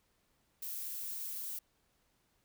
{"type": "noise with amplitude modulation", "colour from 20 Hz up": "violet", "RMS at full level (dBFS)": -40, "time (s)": [0.62, 1.59], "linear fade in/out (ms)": 5, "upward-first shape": "sine", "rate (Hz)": 200, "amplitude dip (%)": 25, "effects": ["pink hiss -75 dBFS RMS until 2.44 s"]}